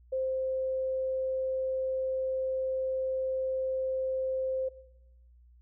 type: tone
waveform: sine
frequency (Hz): 523.3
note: C5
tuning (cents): 0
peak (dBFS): -28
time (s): 0.12-4.69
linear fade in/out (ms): 10
effects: noise-tail reverb RT60 0.9 s tail -18 dB re dry + added 60 Hz sine -55 dBFS peak until 5.61 s